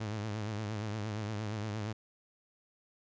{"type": "tone with vibrato", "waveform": "sawtooth", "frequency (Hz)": 106.6, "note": "G#2", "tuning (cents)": 46, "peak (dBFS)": -31, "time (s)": [0, 1.93], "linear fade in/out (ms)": 10, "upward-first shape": "triangle", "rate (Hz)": 8.6, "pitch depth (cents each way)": 94, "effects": ["resampled to 16000 Hz"]}